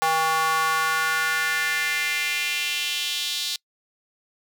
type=tone with high-pass filter sweep; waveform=square; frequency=160 Hz; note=D#3; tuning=49 cents sharp; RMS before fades=-24 dBFS; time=0.02-3.56 s; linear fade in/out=0 ms; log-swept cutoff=870 to 3900 Hz; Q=3; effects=noise-tail reverb RT60 0.1 s tail -25 dB re dry